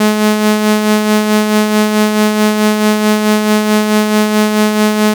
sawtooth tone with tremolo, 212.8 Hz, G#3, 42 cents sharp, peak -3 dBFS, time 0-5.14 s, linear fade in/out 5 ms, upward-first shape sine, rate 4.6 Hz, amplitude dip 45%, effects none

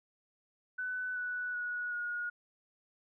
sine tone with pitch steps, 1500 / 1480.2 / 1460.7 / 1441.4 Hz, F#6 / F#6 / F#6 / F#6, +23 / 0 / -23 / -46 cents, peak -34 dBFS, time 0.78-2.3 s, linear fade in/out 10 ms, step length 380 ms, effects none

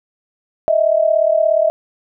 sine tone pair together, 622.3 / 659.3 Hz, D#5 / E5, 0 / 0 cents, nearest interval minor second, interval 100 cents, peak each -14 dBFS, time 0.68-1.7 s, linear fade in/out 0 ms, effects none

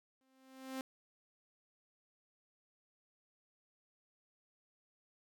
sawtooth tone with exponential growth, 263.3 Hz, C4, 11 cents sharp, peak -34 dBFS, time 0.21-0.81 s, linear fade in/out 1 ms, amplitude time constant 130 ms, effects none

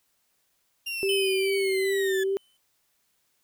35% pulse linear sweep, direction down, 2799 to 1708 Hz, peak -28 dBFS, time 0.86-2.24 s, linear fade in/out 10 ms
sine tone with vibrato, 387.6 Hz, G4, 20 cents flat, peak -23 dBFS, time 1.03-2.37 s, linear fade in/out 0 ms, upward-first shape sine, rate 2.4 Hz, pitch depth 27 cents each way
square tone with exponential decay, 3042 Hz, F#7, 47 cents sharp, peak -26 dBFS, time 1.09-2.57 s, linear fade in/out 2 ms, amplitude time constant 320 ms
effects white hiss -71 dBFS RMS until 3.43 s

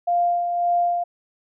sine tone with tremolo, 698.5 Hz, F5, in tune, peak -16 dBFS, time 0.07-1.04 s, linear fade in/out 10 ms, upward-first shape sine, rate 1.8 Hz, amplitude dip 45%, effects none

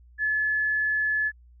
sine tone, 1719 Hz, A6, 41 cents flat, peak -22 dBFS, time 0.18-1.32 s, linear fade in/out 50 ms, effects added 60 Hz sine -50 dBFS peak until 1.6 s

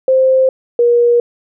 sine tone pair in turn, 523.3 / 477 Hz, C5 / A#4, 0 / +40 cents, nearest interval major second, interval 160 cents, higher first, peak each -7 dBFS, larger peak neither, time 0.08-0.49 / 0.79-1.2 s, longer neither, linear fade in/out 2 ms, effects none

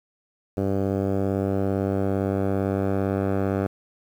10% pulse tone with low-pass filter sweep, 97.7 Hz, G2, 5 cents flat, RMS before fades -24 dBFS, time 0.57-3.67 s, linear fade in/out 5 ms, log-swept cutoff 630 to 1100 Hz, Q 0.91, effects 8-bit

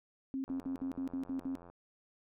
sine tone bursts, 267.1 Hz, C4, 36 cents sharp, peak -34 dBFS, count 8, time 0.34-1.553 s, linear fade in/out 0 ms, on 100 ms, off 59 ms
click train, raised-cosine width 1 ms, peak -40 dBFS, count 107, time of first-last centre 0.48-1.7 s, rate 86.9 Hz
effects none

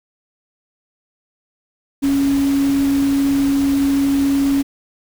sine tone in noise, 277.2 Hz, C#4, in tune, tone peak -13 dBFS, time 2.02-4.63 s, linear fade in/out 20 ms, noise pink, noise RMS -30 dBFS, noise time 2.02-4.63 s, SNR +14 dB, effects none

